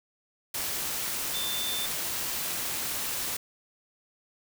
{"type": "tone in noise", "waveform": "sine", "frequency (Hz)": 3553, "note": "A7", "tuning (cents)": 16, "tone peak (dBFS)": -32, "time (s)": [1.34, 1.86], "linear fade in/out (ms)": 5, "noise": "white", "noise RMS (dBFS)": -32, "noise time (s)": [0.54, 3.37], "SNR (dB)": -3, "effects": []}